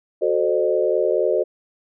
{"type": "chord", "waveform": "sine", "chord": "F# diminished seventh", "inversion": "none", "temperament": "equal with one note detuned", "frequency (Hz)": [370, 440, 523.3, 607.7], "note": ["F#4", "A4", "C5", "Eb5"], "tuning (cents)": [0, 0, 0, -41], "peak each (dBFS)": -22, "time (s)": [0.21, 1.44], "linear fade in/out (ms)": 20, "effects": []}